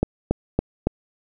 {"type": "click train", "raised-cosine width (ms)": 2, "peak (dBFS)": -5, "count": 4, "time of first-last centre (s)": [0.03, 0.87], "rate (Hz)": 3.57, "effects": []}